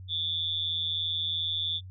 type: tone with amplitude modulation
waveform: sine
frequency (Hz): 3508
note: A7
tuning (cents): -6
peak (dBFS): -24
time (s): 0.08-1.81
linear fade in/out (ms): 50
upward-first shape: sine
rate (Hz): 163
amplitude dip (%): 80
effects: noise-tail reverb RT60 0.1 s tail -24 dB re dry + added 93 Hz sine -41 dBFS peak until 1.9 s